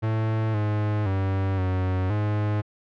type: tone with pitch steps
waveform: 45% pulse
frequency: 110.3 / 105.4 / 96.2 / 92.9 / 105 Hz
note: A2 / G#2 / G2 / F#2 / G#2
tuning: +5 / +26 / -32 / +7 / +19 cents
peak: -22 dBFS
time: 0.02-2.62 s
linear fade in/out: 20 ms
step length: 520 ms
effects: low-pass 2000 Hz 12 dB/octave